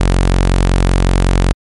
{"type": "tone", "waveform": "sawtooth", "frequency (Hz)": 45.36, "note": "F#1", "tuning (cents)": -34, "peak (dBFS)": -5, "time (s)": [0, 1.53], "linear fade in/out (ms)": 10, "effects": ["MP3 48 kbps"]}